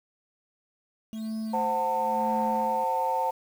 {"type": "tone with tremolo", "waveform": "triangle", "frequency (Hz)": 220, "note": "A3", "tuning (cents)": 0, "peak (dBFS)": -27, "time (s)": [1.13, 2.84], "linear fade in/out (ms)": 0, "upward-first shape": "sine", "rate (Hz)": 0.99, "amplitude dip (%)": 85}
{"type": "chord", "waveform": "sine", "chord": "F# diminished", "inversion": "second", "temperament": "equal with one note detuned", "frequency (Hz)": [523.3, 740, 897.5], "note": ["C5", "F#5", "A5"], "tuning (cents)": [0, 0, 34], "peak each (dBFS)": [-30, -31, -25], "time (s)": [1.53, 3.31], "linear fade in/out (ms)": 10}
{"effects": ["tanh soft clip ceiling -16 dBFS", "8-bit"]}